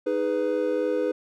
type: chord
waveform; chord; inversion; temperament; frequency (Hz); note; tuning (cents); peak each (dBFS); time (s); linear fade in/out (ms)
triangle; G# minor; second; just; 311.5 / 415.3 / 498.4; D#4 / G#4 / B4; +2 / 0 / +16; -27 / -26 / -23; 0.06-1.12; 10
effects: none